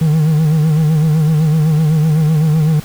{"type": "tone with vibrato", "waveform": "triangle", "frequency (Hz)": 155.56, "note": "D#3", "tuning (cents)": 0, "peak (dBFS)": -7, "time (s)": [0.01, 2.8], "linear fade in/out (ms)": 5, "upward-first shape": "sine", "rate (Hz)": 7.9, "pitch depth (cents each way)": 71, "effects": ["pink hiss -34 dBFS RMS until 2.84 s"]}